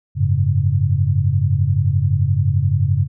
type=chord; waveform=sine; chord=F# suspended second; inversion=none; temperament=just; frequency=92.5 / 104.06 / 138.75 Hz; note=F#2 / G#2 / C#3; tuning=0 / +4 / +2 cents; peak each=-18 dBFS; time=0.15-3.08 s; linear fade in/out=50 ms; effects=none